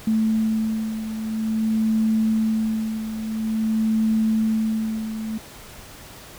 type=beating tone pair; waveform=sine; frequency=220 / 220.49 Hz; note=A3 / A3; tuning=0 / +4 cents; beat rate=0.49 Hz; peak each=-20 / -26 dBFS; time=0.07-5.38 s; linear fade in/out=5 ms; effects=pink hiss -42 dBFS RMS until 6.38 s